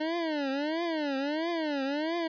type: tone with vibrato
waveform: 25% pulse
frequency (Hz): 303.4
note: D#4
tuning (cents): -44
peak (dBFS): -25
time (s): 0-2.28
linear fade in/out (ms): 10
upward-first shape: triangle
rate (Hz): 1.5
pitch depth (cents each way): 240
effects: resampled to 11025 Hz